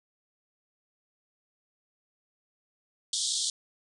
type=band-pass noise; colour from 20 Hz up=pink; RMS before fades=-30 dBFS; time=3.13-3.5 s; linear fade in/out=2 ms; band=3300 to 9300 Hz; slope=96 dB/octave; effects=none